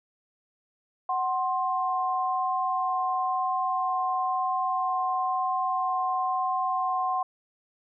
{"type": "tone pair together", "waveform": "sine", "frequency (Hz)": [746, 1055], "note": ["F#5", "C6"], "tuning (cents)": [14, 14], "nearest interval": "tritone", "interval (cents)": 600, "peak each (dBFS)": -27, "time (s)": [1.09, 7.23], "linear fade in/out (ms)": 5, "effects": []}